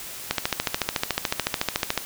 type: click train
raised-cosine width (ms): 0.2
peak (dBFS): -4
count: 24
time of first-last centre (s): 0.31-1.977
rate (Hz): 13.8
effects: white hiss -37 dBFS RMS until 2.05 s